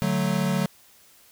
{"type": "chord", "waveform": "square", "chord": "D major", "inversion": "none", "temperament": "equal", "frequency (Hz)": [146.83, 185, 220], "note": ["D3", "F#3", "A3"], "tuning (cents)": [0, 0, 0], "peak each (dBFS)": [-28, -25, -29], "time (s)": [0.02, 0.66], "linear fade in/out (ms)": 0, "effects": ["white hiss -55 dBFS RMS until 1.31 s"]}